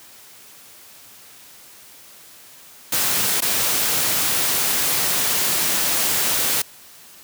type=noise with dropouts; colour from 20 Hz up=white; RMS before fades=-20 dBFS; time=2.92-6.62 s; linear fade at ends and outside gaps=5 ms; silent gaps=3.406-3.42 s; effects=white hiss -45 dBFS RMS until 7.23 s + high-pass 80 Hz 12 dB/octave